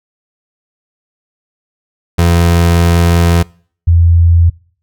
30% pulse / sine tone pair in turn, 85.3 / 84.76 Hz, F2 / E2, -40 / +49 cents, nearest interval unison, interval 11 cents, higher first, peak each -4 dBFS, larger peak neither, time 2.18-3.43 / 3.87-4.5 s, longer first, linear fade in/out 10 ms, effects noise-tail reverb RT60 0.5 s tail -25 dB re dry

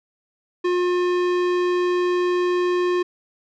sine tone with tanh clipping, 357.3 Hz, F4, 40 cents sharp, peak -20 dBFS, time 0.64-3.03 s, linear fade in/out 10 ms, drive 18 dB, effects none

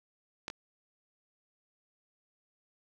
clicks, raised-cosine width 0.2 ms, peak -19 / -23 dBFS, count 2, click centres 0.481 / 0.501 s, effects none

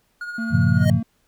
triangle tone with tremolo, 1436 Hz, F6, 48 cents sharp, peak -25 dBFS, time 0.21-0.85 s, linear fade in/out 2 ms, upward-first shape sine, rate 15 Hz, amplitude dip 45%
triangle tone, 226.8 Hz, A#3, 47 cents flat, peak -22 dBFS, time 0.38-1.03 s, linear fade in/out 5 ms
sine chord, G half-diminished seventh, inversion none, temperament equal, 98 / 116.54 / 138.59 / 174.61 Hz, G2 / Bb2 / Db3 / F3, 0 / 0 / 0 / 0 cents, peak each -20 dBFS, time 0.5-1.01 s, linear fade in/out 50 ms
square tone with exponential growth, 622.3 Hz, D#5, in tune, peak -20 dBFS, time 0.72-0.9 s, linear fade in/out 2 ms, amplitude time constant 39 ms
effects pink hiss -65 dBFS RMS until 1.27 s

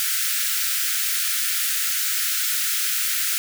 white high-pass noise, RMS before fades -23 dBFS, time 0-3.38 s, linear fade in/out 0 ms, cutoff 1300 Hz, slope 96 dB/octave, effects none

